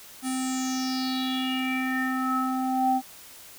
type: tone with low-pass filter sweep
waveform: square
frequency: 259.6 Hz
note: C4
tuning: 13 cents flat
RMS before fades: -27 dBFS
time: 0.22-3.02 s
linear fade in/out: 50 ms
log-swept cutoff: 10000 to 690 Hz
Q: 6.6
effects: white hiss -47 dBFS RMS until 3.58 s